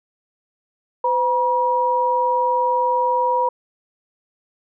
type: tone pair together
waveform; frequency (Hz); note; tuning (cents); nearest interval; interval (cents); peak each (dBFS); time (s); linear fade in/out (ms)
sine; 508.5 / 960; C5 / B5; -50 / -49; major seventh; 1101; -21 / -17; 1.04-3.49; 5
effects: none